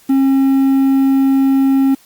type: tone with quantisation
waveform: triangle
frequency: 270 Hz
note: C#4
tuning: 45 cents flat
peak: -7 dBFS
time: 0.09-1.95 s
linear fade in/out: 10 ms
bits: 6
effects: white hiss -48 dBFS RMS until 2.05 s + Opus 48 kbps